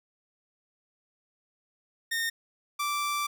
sawtooth tone pair in turn, 1834 / 1169.9 Hz, A#6 / D6, -29 / -7 cents, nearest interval minor sixth, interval 778 cents, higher first, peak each -24 dBFS, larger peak neither, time 2.11-2.3 / 2.79-3.27 s, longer second, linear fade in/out 10 ms, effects none

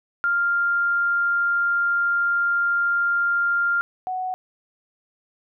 sine tone pair in turn, 1396.9 / 742.1 Hz, F6 / F#5, 0 / +5 cents, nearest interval major seventh, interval 1095 cents, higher first, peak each -18 / -24 dBFS, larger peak first, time 0.24-3.81 / 4.07-4.34 s, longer first, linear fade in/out 0 ms, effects none

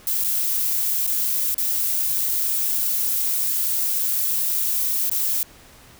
violet noise with dropouts, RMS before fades -22 dBFS, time 0.07-5.43 s, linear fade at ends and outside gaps 1 ms, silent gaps 0.239-0.245 / 1.067-1.074 / 1.544-1.58 / 5.097-5.114 s, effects pink hiss -48 dBFS RMS until 5.99 s

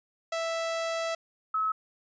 sawtooth / sine tone pair in turn, 659.3 / 1290 Hz, E5 / E6, 0 / -38 cents, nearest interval octave, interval 1162 cents, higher second, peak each -25 dBFS, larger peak neither, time 0.32-1.15 / 1.54-1.72 s, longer first, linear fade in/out 5 ms, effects resampled to 16000 Hz

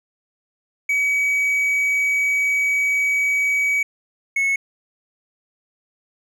triangle tone pair in turn, 2271 / 2195 Hz, C#7 / C#7, +41 / -18 cents, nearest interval minor second, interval 59 cents, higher first, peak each -15 dBFS, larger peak neither, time 0.89-3.83 / 4.36-4.56 s, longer first, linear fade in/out 5 ms, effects none

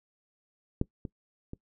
clicks, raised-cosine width 3 ms, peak -13 / -24 / -26 dBFS, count 3, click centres 0.814 / 1.052 / 1.534 s, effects noise-tail reverb RT60 0.1 s tail -22 dB re dry

